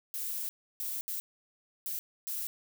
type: noise bursts at uneven times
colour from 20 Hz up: violet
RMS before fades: -36 dBFS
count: 5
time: 0.14-0.49 / 0.8-1.01 / 1.08-1.2 / 1.86-1.99 / 2.27-2.47 s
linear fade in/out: 0 ms
effects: none

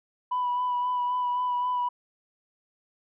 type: tone with vibrato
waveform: sine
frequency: 987.8 Hz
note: B5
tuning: in tune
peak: -23 dBFS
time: 0.31-1.89 s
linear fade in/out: 10 ms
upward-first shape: sine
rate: 3.8 Hz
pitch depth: 19 cents each way
effects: tanh soft clip ceiling -21 dBFS

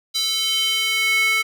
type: tone with high-pass filter sweep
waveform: square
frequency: 440 Hz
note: A4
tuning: in tune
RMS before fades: -20 dBFS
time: 0.14-1.43 s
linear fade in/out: 20 ms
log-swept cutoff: 4000 to 1900 Hz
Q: 4.2
effects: none

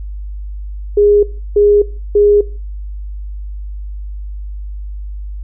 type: tone bursts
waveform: sine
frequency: 412.1 Hz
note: G#4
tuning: 13 cents flat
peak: -6 dBFS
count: 3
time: 0.97-2.41 s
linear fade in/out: 5 ms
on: 260 ms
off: 330 ms
effects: noise-tail reverb RT60 0.4 s tail -19 dB re dry + added 50 Hz sine -22 dBFS peak until 5.43 s

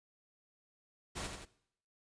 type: noise with echo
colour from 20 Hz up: pink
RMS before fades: -40 dBFS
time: 1.15-1.28 s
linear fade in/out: 20 ms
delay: 88 ms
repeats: 2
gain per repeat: -5 dB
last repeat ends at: 1.456 s
effects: noise-tail reverb RT60 0.7 s tail -19 dB re dry + resampled to 22050 Hz

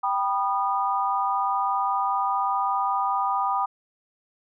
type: chord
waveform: sine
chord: G augmented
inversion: none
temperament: just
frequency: 784 / 980 / 1225 Hz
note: G5 / B5 / D#6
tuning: 0 / -14 / -27 cents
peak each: -26 dBFS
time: 0.03-3.66 s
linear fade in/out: 10 ms
effects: none

